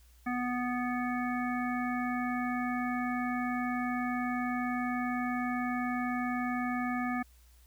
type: harmonic tone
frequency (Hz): 246.9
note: B3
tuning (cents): 0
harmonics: 1 / 3 / 5 / 7 / 9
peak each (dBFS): -32 / -37 / -39 / -40 / -42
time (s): 0.26-7.23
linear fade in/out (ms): 10
effects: added 60 Hz sine -57 dBFS peak until 7.66 s + white hiss -66 dBFS RMS until 7.66 s